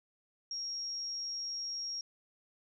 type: tone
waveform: sine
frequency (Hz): 5588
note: F8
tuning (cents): 0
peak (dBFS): -36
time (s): 0.51-2.01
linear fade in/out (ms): 2
effects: none